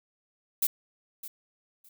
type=noise with echo; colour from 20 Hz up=violet; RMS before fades=-25 dBFS; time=0.62-0.67 s; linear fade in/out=5 ms; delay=610 ms; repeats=2; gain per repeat=-15 dB; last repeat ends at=1.89 s; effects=none